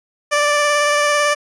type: tone with vibrato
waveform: 15% pulse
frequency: 587.3 Hz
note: D5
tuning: in tune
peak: -7 dBFS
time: 0.31-1.35 s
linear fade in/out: 20 ms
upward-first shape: sine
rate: 18 Hz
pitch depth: 15 cents each way
effects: resampled to 22050 Hz